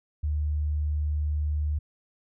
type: tone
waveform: sine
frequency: 75 Hz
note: D2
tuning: 37 cents sharp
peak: -24 dBFS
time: 0.23-1.79 s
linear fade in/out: 10 ms
effects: none